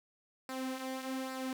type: tone with flanger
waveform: sawtooth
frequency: 261.6 Hz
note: C4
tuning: in tune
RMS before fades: -39 dBFS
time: 0.49-1.53 s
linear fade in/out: 2 ms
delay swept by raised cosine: 0.31 to 4.61 ms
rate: 1.2 Hz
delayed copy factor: -0.55
effects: 12-bit